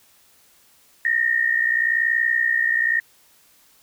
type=tone pair together; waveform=sine; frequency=1819.1 / 1880 Hz; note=A#6 / A#6; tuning=-43 / +14 cents; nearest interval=minor second; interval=57 cents; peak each=-20 dBFS; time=1.05-3 s; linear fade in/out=2 ms; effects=white hiss -56 dBFS RMS until 3.82 s